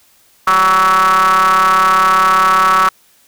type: ring-modulated tone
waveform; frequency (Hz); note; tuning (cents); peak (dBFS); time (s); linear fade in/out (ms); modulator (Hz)
square; 92.5; F#2; 0; -6; 0.47-2.89; 5; 1220
effects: white hiss -51 dBFS RMS until 3.27 s